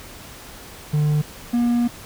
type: tone pair in turn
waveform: triangle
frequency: 150 / 239 Hz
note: D3 / A#3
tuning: +37 / +43 cents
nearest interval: minor sixth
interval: 806 cents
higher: second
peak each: -14 dBFS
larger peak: neither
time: 0.93-1.22 / 1.53-1.88 s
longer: second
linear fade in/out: 10 ms
effects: pink hiss -40 dBFS RMS until 2.05 s